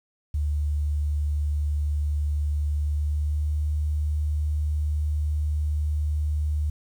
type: tone with pitch glide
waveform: sine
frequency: 74 to 75.29 Hz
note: D2 to D2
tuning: +14 to +44 cents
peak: -22 dBFS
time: 0.34-6.7 s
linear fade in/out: 5 ms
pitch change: +30 cents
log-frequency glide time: 2.73-3.73 s
effects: 9-bit